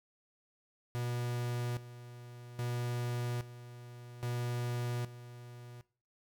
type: tone with tremolo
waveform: 45% pulse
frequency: 121.2 Hz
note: B2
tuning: 32 cents flat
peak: -34 dBFS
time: 0.95-5.81 s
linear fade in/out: 0 ms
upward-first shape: square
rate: 0.61 Hz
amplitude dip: 80%
effects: noise-tail reverb RT60 0.4 s tail -19 dB re dry